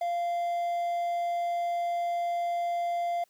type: tone with quantisation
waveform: triangle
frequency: 693 Hz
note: F5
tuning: 14 cents flat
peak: -25 dBFS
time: 0.01-3.24 s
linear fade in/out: 5 ms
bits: 9
effects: white hiss -69 dBFS RMS until 3.29 s + high-pass 150 Hz 12 dB/octave